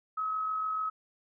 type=tone with amplitude modulation; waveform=sine; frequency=1280 Hz; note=D#6; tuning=49 cents sharp; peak=-28 dBFS; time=0.17-0.9 s; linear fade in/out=10 ms; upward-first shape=sine; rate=46.9 Hz; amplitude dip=30%; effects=none